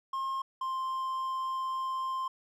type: tone pair in turn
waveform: triangle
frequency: 1069 / 1049.4 Hz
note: C6 / C6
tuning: +37 / +5 cents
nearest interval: unison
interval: 32 cents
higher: first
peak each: -29 / -29 dBFS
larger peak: neither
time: 0.13-0.42 / 0.61-2.28 s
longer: second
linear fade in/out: 5 ms
effects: none